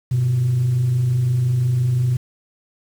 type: tone pair together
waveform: sine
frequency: 99.3 / 125.11 Hz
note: G2 / B2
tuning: +23 / +23 cents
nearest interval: major third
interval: 400 cents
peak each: -26 / -14 dBFS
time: 0.11-2.17 s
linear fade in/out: 10 ms
effects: tanh soft clip ceiling -12 dBFS + 7-bit